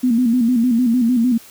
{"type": "tone with vibrato", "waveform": "sine", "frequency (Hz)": 240.5, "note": "B3", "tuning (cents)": -46, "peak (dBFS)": -12, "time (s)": [0.03, 1.38], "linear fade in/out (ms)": 10, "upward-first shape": "square", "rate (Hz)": 6.6, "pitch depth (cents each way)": 84, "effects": ["white hiss -43 dBFS RMS until 1.5 s"]}